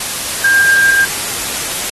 sine tone in noise, 1600 Hz, G6, 35 cents sharp, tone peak -7 dBFS, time 0.44-1.05 s, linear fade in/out 5 ms, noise white, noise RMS -19 dBFS, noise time 0-1.9 s, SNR +9 dB, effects AAC 32 kbps

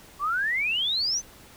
sine exponential sweep, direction up, 1103 to 6272 Hz, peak -23 dBFS, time 0.19-1.22 s, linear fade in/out 50 ms, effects pink hiss -50 dBFS RMS until 1.56 s

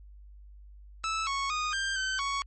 sawtooth tone with pitch steps, 1311 / 1105 / 1235 / 1585 / 1538 / 1114 Hz, E6 / C#6 / D#6 / G6 / G6 / C#6, -10 / -6 / -13 / +19 / -33 / +8 cents, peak -25 dBFS, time 1.04-2.42 s, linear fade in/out 0 ms, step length 230 ms, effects added 50 Hz sine -47 dBFS peak until 2.46 s + MP3 32 kbps

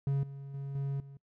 triangle tone with level steps, 138.59 Hz, C#3, in tune, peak -25 / -39 / -34 / -29 / -44 dBFS, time 0.07-1.17 s, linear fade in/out 2 ms, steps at 0.23 / 0.54 / 0.75 / 1 s, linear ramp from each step 2 ms, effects noise-tail reverb RT60 0.1 s tail -24 dB re dry

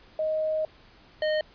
sine / square tone pair in turn, 625 / 616 Hz, D#5 / D#5, +8 / -17 cents, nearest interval unison, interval 25 cents, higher first, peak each -24 dBFS, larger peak neither, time 0.19-0.65 / 1.22-1.41 s, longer first, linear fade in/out 2 ms, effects pink hiss -55 dBFS RMS until 1.54 s + resampled to 11025 Hz

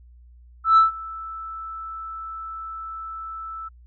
sine tone with ADSR envelope, 1318.5 Hz, E6, in tune, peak -8 dBFS, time 0.64-3.69 s, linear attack 130 ms, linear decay 140 ms, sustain -23 dB, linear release 15 ms, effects tanh soft clip ceiling -8 dBFS + added 60 Hz sine -46 dBFS peak until 3.86 s

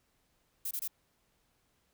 violet noise bursts, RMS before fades -36 dBFS, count 3, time 0.65-0.878 s, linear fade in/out 5 ms, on 60 ms, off 24 ms, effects pink hiss -74 dBFS RMS until 1.93 s

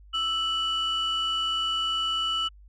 sine tone pair together, 1318.5 / 2960 Hz, E6 / F#7, 0 / 0 cents, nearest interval octave + major second, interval 1400 cents, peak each -28 / -24 dBFS, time 0.13-2.49 s, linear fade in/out 20 ms, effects tanh soft clip ceiling -21 dBFS + added 50 Hz sine -48 dBFS peak until 2.68 s

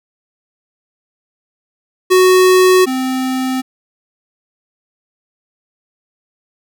square tone pair in turn, 370 / 259.4 Hz, F#4 / C4, 0 / -15 cents, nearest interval tritone, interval 615 cents, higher first, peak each -7 / -16 dBFS, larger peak first, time 2.1-2.86 / 2.86-3.62 s, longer neither, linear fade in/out 20 ms, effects none

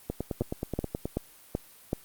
two click trains, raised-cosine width 2 ms, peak -17 / -14 dBFS, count 10 / 5, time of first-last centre 0.1-1.055 / 0.41-1.931 s, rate 9.42 / 2.63 Hz, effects white hiss -54 dBFS RMS until 2.04 s + Opus 32 kbps

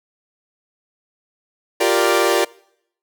sawtooth chord, G minor seventh, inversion third, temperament equal, 349.2 / 392 / 466.2 / 587.3 Hz, F4 / G4 / Bb4 / D5, 0 / 0 / 0 / 0 cents, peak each -16 dBFS, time 1.8-2.45 s, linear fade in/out 10 ms, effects noise-tail reverb RT60 0.7 s tail -23 dB re dry

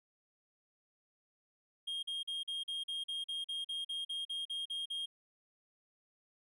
triangle tone bursts, 3233 Hz, G#7, 47 cents flat, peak -35 dBFS, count 16, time 1.87-5.06 s, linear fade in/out 10 ms, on 160 ms, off 42 ms, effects none

